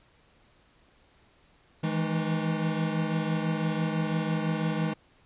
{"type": "tone cluster", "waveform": "square", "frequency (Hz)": [160.7, 166.7, 209.5, 306.6], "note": ["E3", "E3", "G#3", "D#4"], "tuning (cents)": [-44, 20, 15, -25], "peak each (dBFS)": [-30, -34, -33, -36], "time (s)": [1.83, 4.94], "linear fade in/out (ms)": 10, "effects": ["pink hiss -62 dBFS RMS until 5.25 s", "resampled to 8000 Hz"]}